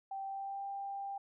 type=tone with pitch glide; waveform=sine; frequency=780 to 792.7 Hz; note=G5 to G5; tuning=-9 to +19 cents; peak=-38 dBFS; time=0.11-1.18 s; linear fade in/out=5 ms; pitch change=+28 cents; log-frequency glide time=0.25-0.64 s; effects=none